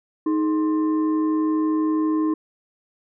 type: tone with frequency modulation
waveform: sine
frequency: 312.9 Hz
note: D#4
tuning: 10 cents sharp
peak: -18 dBFS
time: 0.26-2.34 s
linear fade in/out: 5 ms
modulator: 738 Hz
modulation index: 0.43
effects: none